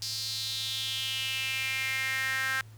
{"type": "tone with high-pass filter sweep", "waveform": "sawtooth", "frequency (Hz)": 264.5, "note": "C4", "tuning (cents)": 19, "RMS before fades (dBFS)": -32, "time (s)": [0.02, 2.61], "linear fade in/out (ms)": 2, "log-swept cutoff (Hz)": [4800, 1600], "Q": 4.8, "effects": ["added 109 Hz sine -47 dBFS peak until 2.77 s", "pink hiss -60 dBFS RMS until 2.77 s"]}